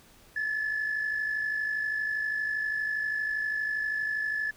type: tone pair together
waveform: sine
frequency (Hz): 1721.5 / 1774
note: A6 / A6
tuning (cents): -38 / +14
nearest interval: minor second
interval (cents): 52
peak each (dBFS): -27 / -35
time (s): 0.36-4.51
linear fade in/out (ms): 5
effects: tanh soft clip ceiling -23 dBFS + pink hiss -57 dBFS RMS until 4.56 s